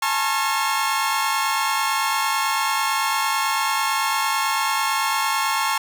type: tone cluster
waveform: sawtooth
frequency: 850 / 899 / 1084 / 1374 Hz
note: G#5 / A5 / C#6 / F6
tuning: +40 / +37 / -39 / -29 cents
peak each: -23 / -22 / -19 / -25 dBFS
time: 0.02-5.78 s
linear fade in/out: 5 ms
effects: none